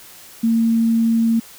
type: tone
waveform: sine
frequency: 228 Hz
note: A#3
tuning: 38 cents flat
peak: -13 dBFS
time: 0.43-1.4 s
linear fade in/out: 10 ms
effects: white hiss -42 dBFS RMS until 1.58 s